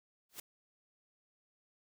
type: noise with exponential growth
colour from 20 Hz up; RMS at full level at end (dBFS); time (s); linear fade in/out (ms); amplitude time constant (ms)
white; -40; 0.29-0.4; 5; 22
effects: none